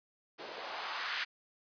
blue noise with band-pass filter sweep, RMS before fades -39 dBFS, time 0.38-1.25 s, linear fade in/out 20 ms, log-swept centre 410 to 1800 Hz, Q 1.7, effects resampled to 11025 Hz

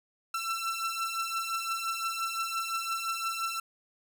sawtooth beating tone pair, 1338 / 1343.8 Hz, E6 / E6, +25 / +33 cents, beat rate 5.8 Hz, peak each -32 / -29 dBFS, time 0.34-3.6 s, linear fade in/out 5 ms, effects none

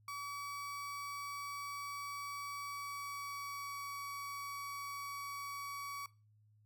35% pulse tone with pitch glide, 1140 to 1133.4 Hz, C#6 to C#6, +48 to +38 cents, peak -40 dBFS, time 0.08-6.06 s, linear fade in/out 2 ms, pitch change -10 cents, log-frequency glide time 2.67-3.82 s, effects noise-tail reverb RT60 0.3 s tail -19 dB re dry + added 106 Hz sine -65 dBFS peak until 6.65 s

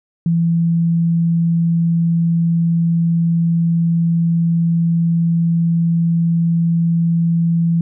sine tone, 167.6 Hz, E3, 29 cents sharp, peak -12 dBFS, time 0.26-7.81 s, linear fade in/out 2 ms, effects none

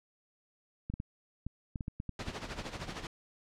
clicks, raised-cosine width 5 ms, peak -25 dBFS, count 10, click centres 0.9 / 0.939 / 1.001 / 1.466 / 1.758 / 1.808 / 1.881 / 2.001 / 2.093 / 2.285 s
pink noise with tremolo, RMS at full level -38 dBFS, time 2.19-3.07 s, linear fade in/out 2 ms, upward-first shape sine, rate 13 Hz, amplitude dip 70%
effects low-pass 5000 Hz 12 dB/octave

